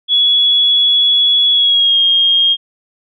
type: tone with pitch glide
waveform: sine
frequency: 3377 to 3238 Hz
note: G#7 to G#7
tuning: +28 to -45 cents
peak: -8 dBFS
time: 0.08-2.57 s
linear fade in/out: 50 ms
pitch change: -73 cents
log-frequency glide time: 1.51-1.98 s
effects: none